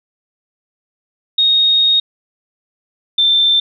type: tone pair in turn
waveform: sine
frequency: 3729 / 3563 Hz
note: A#7 / A7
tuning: 0 / +21 cents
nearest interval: minor second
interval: 79 cents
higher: first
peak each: -9 dBFS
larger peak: neither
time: 1.38-2 / 3.18-3.6 s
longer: first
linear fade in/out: 5 ms
effects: none